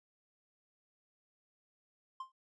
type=tone with exponential decay; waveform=triangle; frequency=1051 Hz; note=C6; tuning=7 cents sharp; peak=-35 dBFS; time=2.2-2.32 s; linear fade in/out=5 ms; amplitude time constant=26 ms; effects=resampled to 22050 Hz